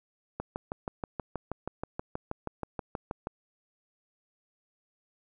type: click train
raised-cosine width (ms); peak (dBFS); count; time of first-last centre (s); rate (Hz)
1; -19; 19; 0.4-3.271; 6.27
effects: none